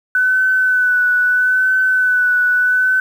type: tone with vibrato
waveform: sine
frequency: 1500 Hz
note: F#6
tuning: 23 cents sharp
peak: -11 dBFS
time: 0.15-3 s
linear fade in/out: 2 ms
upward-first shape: sine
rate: 0.77 Hz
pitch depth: 24 cents each way
effects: 7-bit